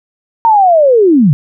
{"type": "linear sweep", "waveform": "sine", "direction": "down", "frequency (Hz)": [930, 128.9], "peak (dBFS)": -4, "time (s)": [0.45, 1.33], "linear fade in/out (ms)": 0, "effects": []}